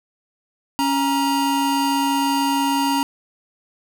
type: tone pair together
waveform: square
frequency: 277.2 / 942.1 Hz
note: C#4 / A#5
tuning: 0 / +18 cents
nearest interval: octave + major sixth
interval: 2118 cents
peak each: -21 dBFS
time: 0.79-3.03 s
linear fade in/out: 0 ms
effects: none